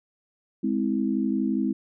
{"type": "chord", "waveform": "sine", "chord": "Ab augmented", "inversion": "none", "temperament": "just", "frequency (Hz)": [207.7, 259.6, 324.5], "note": ["Ab3", "C4", "E4"], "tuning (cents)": [0, -13, -27], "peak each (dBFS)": [-26, -26, -28], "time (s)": [0.63, 1.73], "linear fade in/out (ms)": 10, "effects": []}